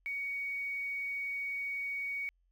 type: tone with quantisation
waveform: sine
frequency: 2242 Hz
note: C#7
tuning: 19 cents sharp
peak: -34 dBFS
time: 0.06-2.29 s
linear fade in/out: 0 ms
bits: 10
effects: added 44 Hz sine -69 dBFS peak until 2.51 s